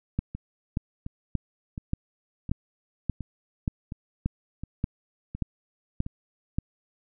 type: two click trains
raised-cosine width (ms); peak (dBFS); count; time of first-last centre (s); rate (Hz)
5; -22 / -13; 9 / 12; 0.35-6.064 / 0.19-6.585; 1.4 / 1.72
effects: none